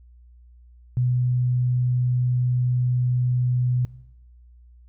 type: tone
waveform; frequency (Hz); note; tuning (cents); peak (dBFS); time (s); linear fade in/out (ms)
sine; 124.5; B2; +14; -18; 0.97-3.85; 0
effects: noise-tail reverb RT60 0.9 s tail -21 dB re dry + added 60 Hz sine -47 dBFS peak until 4.88 s